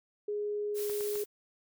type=tone; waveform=sine; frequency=415.3 Hz; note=G#4; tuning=in tune; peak=-31 dBFS; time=0.28-1.24 s; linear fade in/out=5 ms
type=noise; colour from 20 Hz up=blue; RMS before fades=-41 dBFS; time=0.74-1.26 s; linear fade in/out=50 ms
type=clicks; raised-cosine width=0.5 ms; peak=-31 dBFS; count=3; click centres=0.898 / 1.008 / 1.156 s
effects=none